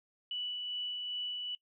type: tone with tremolo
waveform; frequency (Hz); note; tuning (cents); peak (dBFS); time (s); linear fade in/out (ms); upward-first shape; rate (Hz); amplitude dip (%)
sine; 2960; F#7; 0; -34; 0.31-1.55; 2; sine; 2.5; 25
effects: noise-tail reverb RT60 0.1 s tail -21 dB re dry